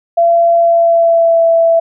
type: tone with pitch glide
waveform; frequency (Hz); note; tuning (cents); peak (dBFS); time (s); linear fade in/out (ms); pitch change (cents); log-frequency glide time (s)
sine; 679 to 664.3; F5 to E5; -49 to +13; -6; 0.17-1.8; 10; -38; 0.56-1.44
effects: none